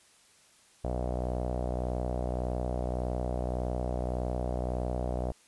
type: tone with low-pass filter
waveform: sawtooth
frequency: 61.74 Hz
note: B1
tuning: in tune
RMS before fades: -32 dBFS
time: 0.84-5.32 s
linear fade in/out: 5 ms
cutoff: 650 Hz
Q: 4
effects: white hiss -61 dBFS RMS until 5.47 s + resampled to 24000 Hz